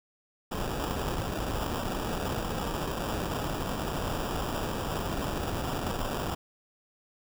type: noise with sample-and-hold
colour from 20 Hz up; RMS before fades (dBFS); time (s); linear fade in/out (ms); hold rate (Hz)
pink; -32; 0.51-6.35; 10; 2100
effects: none